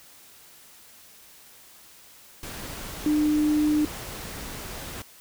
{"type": "tone in noise", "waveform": "sine", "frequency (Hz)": 301.4, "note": "D4", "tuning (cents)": 45, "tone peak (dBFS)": -19, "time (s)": [3.06, 3.85], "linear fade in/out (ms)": 2, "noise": "pink", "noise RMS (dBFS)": -37, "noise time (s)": [2.43, 5.02], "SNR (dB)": 15, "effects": ["white hiss -51 dBFS RMS until 5.2 s"]}